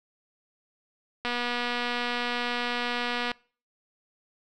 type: click train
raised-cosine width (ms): 0.3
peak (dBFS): -14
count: 501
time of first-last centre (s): 1.25-3.316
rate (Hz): 242
effects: noise-tail reverb RT60 0.4 s tail -24 dB re dry